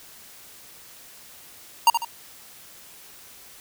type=tone with echo; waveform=square; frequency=932.3 Hz; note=A#5; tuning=in tune; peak=-12 dBFS; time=1.87-1.9 s; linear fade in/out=2 ms; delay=74 ms; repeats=2; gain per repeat=-8 dB; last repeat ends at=2.048 s; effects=white hiss -47 dBFS RMS until 3.6 s